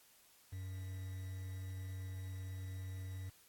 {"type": "tone with quantisation", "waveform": "triangle", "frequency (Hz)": 93.7, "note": "F#2", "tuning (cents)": 22, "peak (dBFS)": -40, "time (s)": [0.52, 3.3], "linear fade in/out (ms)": 10, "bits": 10, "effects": ["white hiss -66 dBFS RMS until 3.48 s", "AAC 64 kbps"]}